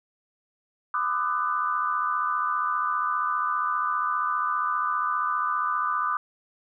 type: tone cluster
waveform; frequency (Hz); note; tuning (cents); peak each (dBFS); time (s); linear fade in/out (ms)
sine; 1009 / 1196 / 1271 / 1493; B5 / D6 / D#6 / F#6; +37 / +31 / +36 / +15; -32 / -25 / -32 / -32; 0.94-6.17; 2
effects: none